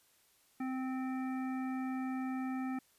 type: harmonic tone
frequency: 260 Hz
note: C4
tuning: 11 cents flat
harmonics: 1 / 3 / 5 / 7 / 9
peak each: -35 / -45 / -49 / -52 / -54 dBFS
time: 0.6-2.79 s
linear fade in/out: 5 ms
effects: white hiss -69 dBFS RMS until 2.98 s + resampled to 32000 Hz